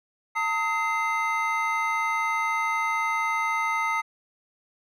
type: tone cluster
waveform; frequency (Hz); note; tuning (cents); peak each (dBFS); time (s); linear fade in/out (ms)
triangle; 900 / 1267 / 2077; A5 / D#6 / C7; +39 / +31 / -13; -26; 0.35-4.02; 20
effects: none